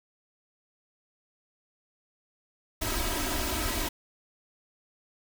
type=noise with comb filter; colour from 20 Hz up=pink; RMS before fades=-30 dBFS; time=2.81-3.89 s; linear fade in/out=10 ms; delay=3.1 ms; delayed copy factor=+0.95; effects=none